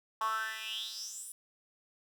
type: tone with high-pass filter sweep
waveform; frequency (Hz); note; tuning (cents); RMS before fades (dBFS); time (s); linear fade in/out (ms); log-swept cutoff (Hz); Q
10% pulse; 220; A3; 0; -38; 0.21-1.32; 2; 1000 to 10000; 7.1
effects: none